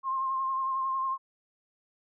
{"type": "tone with vibrato", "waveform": "sine", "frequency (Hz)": 1062, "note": "C6", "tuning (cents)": 25, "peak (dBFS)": -27, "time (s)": [0.03, 1.18], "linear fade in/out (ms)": 50, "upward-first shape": "sine", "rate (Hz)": 11, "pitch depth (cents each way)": 26, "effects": []}